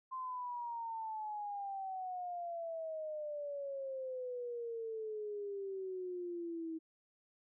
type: exponential sweep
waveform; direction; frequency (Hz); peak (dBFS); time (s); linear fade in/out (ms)
sine; down; 1046.5 to 320; -39; 0.11-6.79; 20
effects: none